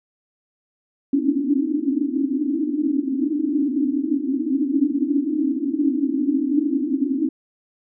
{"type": "band-pass noise", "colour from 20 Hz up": "white", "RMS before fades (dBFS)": -21, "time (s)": [1.13, 7.29], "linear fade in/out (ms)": 5, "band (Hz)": [260, 310], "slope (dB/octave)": 96, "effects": []}